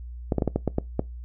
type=clicks; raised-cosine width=2 ms; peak=-9 dBFS; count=8; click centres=0.322 / 0.383 / 0.422 / 0.477 / 0.56 / 0.677 / 0.784 / 0.994 s; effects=noise-tail reverb RT60 0.2 s tail -22 dB re dry + added 60 Hz sine -35 dBFS peak until 1.24 s